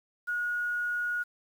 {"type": "tone with quantisation", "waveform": "sine", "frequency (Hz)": 1447, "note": "F#6", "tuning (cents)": -39, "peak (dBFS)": -28, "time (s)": [0.27, 1.24], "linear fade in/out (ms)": 20, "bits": 9, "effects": []}